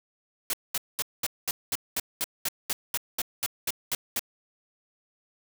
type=noise bursts; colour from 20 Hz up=white; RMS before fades=-28 dBFS; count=16; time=0.5-4.194 s; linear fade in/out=2 ms; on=34 ms; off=210 ms; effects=none

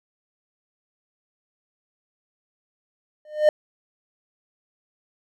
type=tone with exponential growth; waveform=triangle; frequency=607 Hz; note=D#5; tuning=43 cents flat; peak=-7 dBFS; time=3.25-3.49 s; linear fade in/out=2 ms; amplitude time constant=52 ms; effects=none

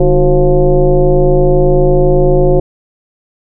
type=tone with frequency modulation; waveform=sine; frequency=196 Hz; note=G3; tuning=in tune; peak=-5 dBFS; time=0-2.6 s; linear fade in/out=5 ms; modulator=170 Hz; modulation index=2.2; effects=none

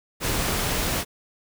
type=noise; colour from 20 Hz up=pink; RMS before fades=-25 dBFS; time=0.2-1.05 s; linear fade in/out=50 ms; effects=none

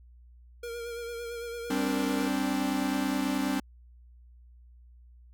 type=tone with vibrato; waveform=square; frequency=469.9 Hz; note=A#4; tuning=14 cents sharp; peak=-36 dBFS; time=0.63-2.28 s; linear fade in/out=5 ms; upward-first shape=sine; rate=8.9 Hz; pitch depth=30 cents each way
type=chord; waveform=45% pulse; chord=G suspended fourth; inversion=none; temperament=equal with one note detuned; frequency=196 / 261.6 / 291 Hz; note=G3 / C4 / D4; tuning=0 / 0 / -16 cents; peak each=-34 / -30 / -31 dBFS; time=1.7-3.6 s; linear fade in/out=5 ms
effects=added 60 Hz sine -51 dBFS peak until 5.33 s

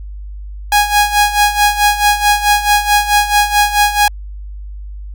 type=tone with tremolo; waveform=sawtooth; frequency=827 Hz; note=G#5; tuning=8 cents flat; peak=-3 dBFS; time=0.72-4.08 s; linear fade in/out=2 ms; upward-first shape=sine; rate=4.6 Hz; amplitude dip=75%; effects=added 50 Hz sine -25 dBFS peak until 5.14 s

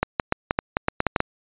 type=clicks; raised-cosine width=0.5 ms; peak=-4 dBFS; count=11; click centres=0.03 / 0.198 / 0.324 / 0.509 / 0.589 / 0.769 / 0.884 / 1.004 / 1.067 / 1.162 / 1.204 s; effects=resampled to 8000 Hz

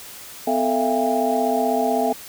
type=tone cluster; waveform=sine; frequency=253.3 / 441.5 / 658 / 694 / 806 Hz; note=B3 / A4 / E5 / F5 / G5; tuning=+44 / +6 / -3 / -11 / +48 cents; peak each=-24 dBFS; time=0.47-2.13 s; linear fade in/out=5 ms; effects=white hiss -39 dBFS RMS until 2.28 s

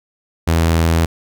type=tone; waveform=sawtooth; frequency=82.41 Hz; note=E2; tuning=in tune; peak=-8 dBFS; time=0.47-1.06 s; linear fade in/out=10 ms; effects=none

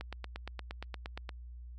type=click train; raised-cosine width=0.3 ms; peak=-24 dBFS; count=12; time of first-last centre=0.01-1.292 s; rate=8.58 Hz; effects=added 60 Hz sine -44 dBFS peak until 1.78 s + MP3 64 kbps

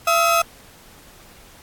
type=tone pair together; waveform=30% pulse; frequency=675.9 / 1276 Hz; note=E5 / D#6; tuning=+43 / +43 cents; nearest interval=major seventh; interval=1100 cents; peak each=-15 dBFS; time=0.07-0.42 s; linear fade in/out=5 ms; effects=pink hiss -47 dBFS RMS until 1.62 s + AAC 64 kbps

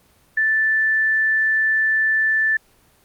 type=tone; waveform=sine; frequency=1760 Hz; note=A6; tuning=in tune; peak=-15 dBFS; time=0.37-2.57 s; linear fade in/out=5 ms; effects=pink hiss -56 dBFS RMS until 3.04 s + Opus 24 kbps

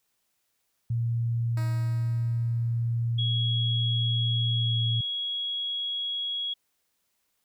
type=tone with pitch glide; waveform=sine; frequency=116.9 to 115.36 Hz; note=A#2 to A#2; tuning=+5 to -18 cents; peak=-24 dBFS; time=0.9-5.01 s; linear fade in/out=5 ms; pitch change=-23 cents; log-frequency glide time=4.55-4.77 s
type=tone with exponential decay; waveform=10% pulse; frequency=316.3 Hz; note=D#4; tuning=29 cents sharp; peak=-30 dBFS; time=1.57-3.23 s; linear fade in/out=2 ms; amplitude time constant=360 ms
type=tone; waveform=sine; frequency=3323 Hz; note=G#7; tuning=in tune; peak=-28 dBFS; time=3.18-6.54 s; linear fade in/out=10 ms
effects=white hiss -75 dBFS RMS until 7.44 s

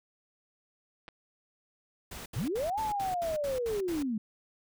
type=clicks; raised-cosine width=0.3 ms; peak=-30 dBFS; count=2; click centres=1.081 / 1.087 s
type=noise bursts; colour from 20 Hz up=pink; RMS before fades=-43 dBFS; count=9; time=2.11-4.028 s; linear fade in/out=5 ms; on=150 ms; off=71 ms
type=linear two-way sweep; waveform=sine; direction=up then down; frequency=85.6 to 892 to 204.1 Hz; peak=-29 dBFS; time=2.36-4.18 s; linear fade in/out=5 ms; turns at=2.8 s
effects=none

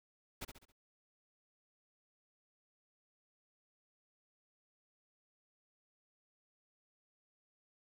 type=noise with echo; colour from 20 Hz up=pink; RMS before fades=-43 dBFS; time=0.41-0.45 s; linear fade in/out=10 ms; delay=68 ms; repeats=4; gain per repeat=-7 dB; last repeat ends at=0.722 s; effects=none

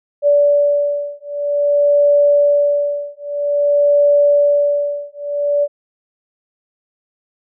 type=beating tone pair; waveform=sine; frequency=578 / 578.51 Hz; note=D5 / D5; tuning=-28 / -26 cents; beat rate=0.51 Hz; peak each=-14 dBFS; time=0.22-5.68 s; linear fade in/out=50 ms; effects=none

